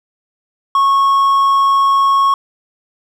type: tone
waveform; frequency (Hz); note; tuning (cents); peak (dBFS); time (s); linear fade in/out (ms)
triangle; 1099; C#6; -15; -7; 0.75-2.34; 2
effects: none